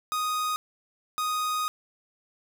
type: tone pair in turn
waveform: 45% pulse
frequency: 1244.5 / 1244.5 Hz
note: D#6 / D#6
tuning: 0 / 0 cents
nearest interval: unison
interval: 0 cents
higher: neither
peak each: -26 / -26 dBFS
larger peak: neither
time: 0.12-0.56 / 1.18-1.68 s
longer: second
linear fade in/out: 0 ms
effects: none